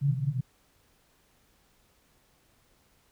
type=band-pass noise; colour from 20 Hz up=pink; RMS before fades=-28 dBFS; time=0.01-0.41 s; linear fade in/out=10 ms; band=130 to 150 Hz; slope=96 dB/octave; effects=pink hiss -66 dBFS RMS until 3.11 s